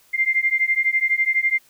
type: beating tone pair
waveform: sine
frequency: 2093 / 2105 Hz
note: C7 / C7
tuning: 0 / +10 cents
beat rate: 12 Hz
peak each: -20 dBFS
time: 0.13-1.59 s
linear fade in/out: 20 ms
effects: white hiss -56 dBFS RMS until 1.69 s